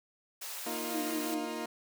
white high-pass noise, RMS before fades -41 dBFS, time 0.41-1.35 s, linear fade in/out 10 ms, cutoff 500 Hz, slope 24 dB/octave
20% pulse chord, Bb suspended fourth, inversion none, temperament equal with one note detuned, 233.1 / 311.1 / 351 Hz, Bb3 / Eb4 / F4, 0 / 0 / +9 cents, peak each -35 dBFS, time 0.66-1.66 s, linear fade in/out 5 ms
sine tone with vibrato, 311.1 Hz, D#4, in tune, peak -34 dBFS, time 0.89-1.49 s, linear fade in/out 50 ms, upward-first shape sine, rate 5.4 Hz, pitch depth 54 cents each way
effects none

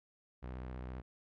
sawtooth tone with vibrato, 63 Hz, B1, 35 cents sharp, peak -38 dBFS, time 0.42-1.02 s, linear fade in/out 20 ms, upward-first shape triangle, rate 15 Hz, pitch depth 74 cents each way, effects low-pass 2000 Hz 12 dB/octave

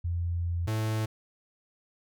sine / 45% pulse tone pair in turn, 86 / 109.3 Hz, F2 / A2, -26 / -11 cents, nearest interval major third, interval 415 cents, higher second, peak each -27 dBFS, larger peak neither, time 0.04-0.67 / 0.67-1.06 s, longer first, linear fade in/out 10 ms, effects none

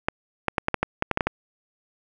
clicks, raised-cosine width 0.5 ms, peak -6 dBFS, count 11, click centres 0.085 / 0.483 / 0.582 / 0.684 / 0.743 / 0.83 / 1.024 / 1.113 / 1.174 / 1.208 / 1.27 s, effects none

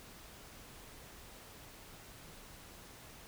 silence, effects pink hiss -54 dBFS RMS until 3.27 s

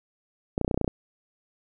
clicks, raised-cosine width 2 ms, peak -11 dBFS, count 10, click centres 0.579 / 0.613 / 0.647 / 0.679 / 0.712 / 0.744 / 0.776 / 0.813 / 0.845 / 0.878 s, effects none

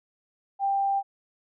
sine tone, 790 Hz, G5, 13 cents sharp, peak -22 dBFS, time 0.59-1.03 s, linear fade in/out 50 ms, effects none

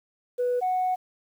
sine tone pair in turn, 492.6 / 738.1 Hz, B4 / F#5, -5 / -4 cents, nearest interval perfect fifth, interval 701 cents, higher second, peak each -21 dBFS, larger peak neither, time 0.38-0.61 / 0.61-0.96 s, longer second, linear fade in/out 20 ms, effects tanh soft clip ceiling -19 dBFS + 9-bit

